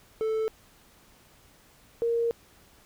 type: tone pair in turn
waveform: triangle / sine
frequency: 440 / 465.9 Hz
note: A4 / A#4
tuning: 0 / -1 cents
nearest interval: minor second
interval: 99 cents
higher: second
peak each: -23 dBFS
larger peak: neither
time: 0.21-0.48 / 2.02-2.31 s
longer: second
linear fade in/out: 0 ms
effects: pink hiss -58 dBFS RMS until 2.85 s